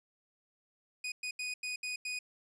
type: tone bursts at uneven times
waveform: sawtooth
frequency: 2483 Hz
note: D#7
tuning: 4 cents flat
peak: -32 dBFS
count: 6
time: 1.04-1.12 / 1.23-1.31 / 1.39-1.54 / 1.63-1.76 / 1.83-1.96 / 2.05-2.19 s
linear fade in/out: 5 ms
effects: resampled to 22050 Hz